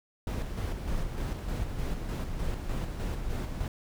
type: noise with tremolo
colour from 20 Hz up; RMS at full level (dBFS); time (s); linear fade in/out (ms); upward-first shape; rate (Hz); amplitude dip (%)
brown; -31; 0.27-3.68; 2; square; 3.3; 40
effects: none